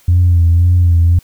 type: tone with vibrato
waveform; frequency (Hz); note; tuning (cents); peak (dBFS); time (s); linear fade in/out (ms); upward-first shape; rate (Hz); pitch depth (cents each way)
sine; 86.6; F2; -14; -5; 0.08-1.19; 5; sine; 1.9; 48
effects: tanh soft clip ceiling -3 dBFS + white hiss -49 dBFS RMS until 1.23 s